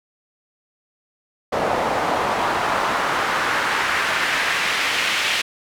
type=noise with band-pass filter sweep; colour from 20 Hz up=pink; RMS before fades=-21 dBFS; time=1.52-5.42 s; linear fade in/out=10 ms; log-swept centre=680 to 2700 Hz; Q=1.4; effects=none